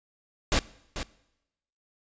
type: noise with echo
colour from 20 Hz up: pink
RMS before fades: -23 dBFS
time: 0.52-0.59 s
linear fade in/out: 0 ms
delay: 440 ms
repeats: 1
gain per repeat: -10 dB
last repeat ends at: 1.03 s
effects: noise-tail reverb RT60 0.9 s tail -21 dB re dry + resampled to 16000 Hz